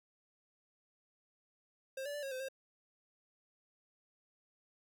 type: tone with pitch steps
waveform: square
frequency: 532 / 577 / 585 / 544 / 516 / 534 Hz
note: C5 / D5 / D5 / C#5 / C5 / C5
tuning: +29 / -31 / -7 / -33 / -24 / +35 cents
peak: -40 dBFS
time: 1.97-2.486 s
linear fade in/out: 5 ms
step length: 86 ms
effects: none